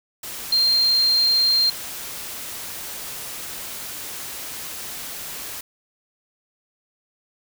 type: tone in noise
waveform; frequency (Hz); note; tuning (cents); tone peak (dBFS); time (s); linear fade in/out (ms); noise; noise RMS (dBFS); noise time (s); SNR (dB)
sine; 4186; C8; 0; -15; 0.52-1.7; 5; white; -33; 0.23-5.61; +15
effects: none